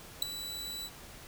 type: tone with ADSR envelope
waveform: sawtooth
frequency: 3951 Hz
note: B7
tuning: in tune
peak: -19 dBFS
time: 0.22-0.9 s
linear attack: 4 ms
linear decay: 6 ms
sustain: -16 dB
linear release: 49 ms
effects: pink hiss -50 dBFS RMS until 1.27 s